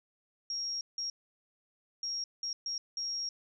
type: tone bursts at uneven times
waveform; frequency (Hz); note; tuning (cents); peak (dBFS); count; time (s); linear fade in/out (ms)
sine; 5588; F8; 0; -33; 6; 0.5-0.81 / 0.98-1.1 / 2.03-2.24 / 2.43-2.53 / 2.66-2.78 / 2.97-3.29; 2
effects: none